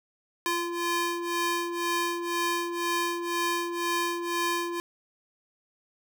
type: ring-modulated tone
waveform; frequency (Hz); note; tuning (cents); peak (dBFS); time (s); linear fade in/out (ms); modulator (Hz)
sawtooth; 688; F5; -26; -20; 0.46-4.8; 0; 343
effects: none